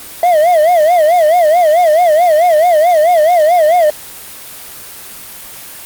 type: tone with vibrato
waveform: triangle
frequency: 659.3 Hz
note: E5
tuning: in tune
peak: -4 dBFS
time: 0.23-3.9 s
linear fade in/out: 2 ms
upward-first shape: sine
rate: 4.6 Hz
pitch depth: 160 cents each way
effects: white hiss -30 dBFS RMS until 5.85 s + Opus 24 kbps